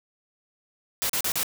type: noise bursts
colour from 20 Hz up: white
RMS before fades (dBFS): -26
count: 4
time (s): 1.02-1.431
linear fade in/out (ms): 0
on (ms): 75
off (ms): 37
effects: none